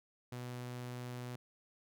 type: tone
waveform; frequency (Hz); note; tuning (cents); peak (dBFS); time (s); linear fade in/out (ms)
sawtooth; 123.47; B2; 0; -38; 0.32-1.36; 5
effects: none